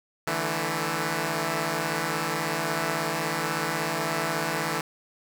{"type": "chord", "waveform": "5% pulse", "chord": "D suspended second", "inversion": "none", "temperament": "equal with one note detuned", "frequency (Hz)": [148.45, 164.81, 220], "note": ["D3", "E3", "A3"], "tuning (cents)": [19, 0, 0], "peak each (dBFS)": [-20, -17, -22], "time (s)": [0.27, 4.81], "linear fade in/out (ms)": 2, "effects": []}